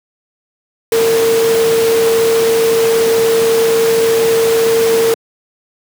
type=tone in noise; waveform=sine; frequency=455.3 Hz; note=A#4; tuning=41 cents flat; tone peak=-9 dBFS; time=0.92-5.14 s; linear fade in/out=2 ms; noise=pink; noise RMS=-19 dBFS; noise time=0.92-5.14 s; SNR=+7 dB; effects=high-pass 200 Hz 12 dB/octave